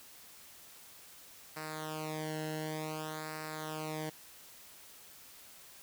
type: tone with flanger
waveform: sawtooth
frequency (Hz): 155.56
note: D#3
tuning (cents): 0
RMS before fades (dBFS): -40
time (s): 1.56-4.1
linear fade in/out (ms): 10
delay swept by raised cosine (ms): 0.3 to 0.85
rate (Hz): 0.55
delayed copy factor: -1
effects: white hiss -55 dBFS RMS until 5.82 s